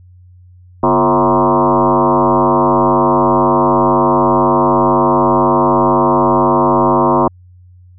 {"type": "tone with frequency modulation", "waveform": "sine", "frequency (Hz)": 649, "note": "E5", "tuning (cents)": -27, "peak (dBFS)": -8, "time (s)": [0.83, 7.28], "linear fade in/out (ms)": 5, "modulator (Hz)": 100, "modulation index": 4.6, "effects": ["added 90 Hz sine -39 dBFS peak until 7.98 s"]}